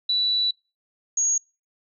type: tone pair in turn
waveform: sine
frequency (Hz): 3951 / 6624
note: B7 / G#8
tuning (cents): 0 / -5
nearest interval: major sixth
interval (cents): 895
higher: second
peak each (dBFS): -19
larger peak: neither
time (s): 0.09-0.51 / 1.17-1.38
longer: first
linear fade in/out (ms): 5
effects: noise-tail reverb RT60 0.3 s tail -26 dB re dry